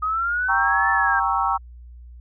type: linear two-way sweep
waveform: sine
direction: up then down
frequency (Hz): 1244.5 to 1764 to 1575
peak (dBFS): -20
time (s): 0.02-1.2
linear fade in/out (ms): 10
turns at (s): 0.9
type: chord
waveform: sine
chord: G diminished seventh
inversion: none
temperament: equal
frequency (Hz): 784 / 932.3 / 1108.7 / 1318.5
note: G5 / Bb5 / Db6 / Fb6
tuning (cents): 0 / 0 / 0 / 0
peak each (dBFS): -24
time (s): 0.48-1.58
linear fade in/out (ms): 20
effects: added 60 Hz sine -39 dBFS peak until 2.2 s